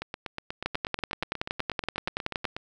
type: two click trains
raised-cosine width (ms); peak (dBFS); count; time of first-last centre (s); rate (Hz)
0.3; -17 / -11; 22 / 20; 0.02-2.565 / 0.66-2.452; 8.25 / 10.6
effects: none